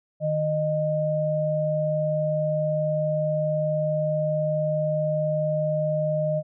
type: tone pair together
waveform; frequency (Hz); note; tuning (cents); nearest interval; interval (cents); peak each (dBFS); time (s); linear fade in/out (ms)
sine; 154.1 / 615.3; D#3 / D#5; -16 / -19; 2 octaves; 2397; -26 / -23; 0.2-6.43; 50
effects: none